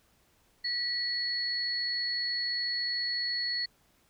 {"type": "tone pair together", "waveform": "sine", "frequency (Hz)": [1938, 4377], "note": ["B6", "C#8"], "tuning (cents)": [-33, -23], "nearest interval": "octave + major second", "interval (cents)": 1410, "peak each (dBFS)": [-35, -30], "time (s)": [0.64, 3.66], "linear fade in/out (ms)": 10, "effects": ["pink hiss -67 dBFS RMS until 4.09 s"]}